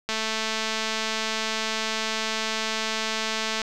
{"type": "click train", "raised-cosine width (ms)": 0.2, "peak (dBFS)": -10, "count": 777, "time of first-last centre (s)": [0.09, 3.617], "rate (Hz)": 220, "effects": []}